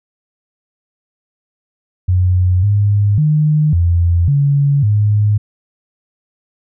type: tone with pitch steps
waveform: sine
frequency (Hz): 91.1 / 102.4 / 152.1 / 86 / 141.6 / 104.7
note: F#2 / G#2 / D#3 / F2 / C#3 / G#2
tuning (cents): -26 / -24 / -39 / -26 / +37 / +15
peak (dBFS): -9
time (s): 2.08-5.38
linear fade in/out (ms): 10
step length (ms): 550
effects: none